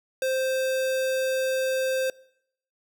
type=tone; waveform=square; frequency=523.3 Hz; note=C5; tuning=in tune; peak=-24 dBFS; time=0.22-2.1 s; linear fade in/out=2 ms; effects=noise-tail reverb RT60 0.7 s tail -23 dB re dry